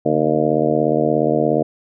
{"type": "harmonic tone with a mistuned harmonic", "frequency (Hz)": 77, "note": "D#2", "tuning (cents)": -17, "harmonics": [2, 3, 4, 5, 6, 7, 8, 9], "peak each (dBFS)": [-25, -23, -21, -25, -20, -24, -21, -24], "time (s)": [0.05, 1.63], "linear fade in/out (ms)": 10, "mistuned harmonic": 2, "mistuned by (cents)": -130, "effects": []}